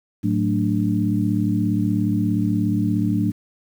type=tone cluster; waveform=sine; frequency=109.1 / 184.3 / 221.2 / 294.6 Hz; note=A2 / F#3 / A3 / D4; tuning=-14 / -7 / +9 / +6 cents; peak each=-23 dBFS; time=0.23-3.32 s; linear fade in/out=20 ms; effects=8-bit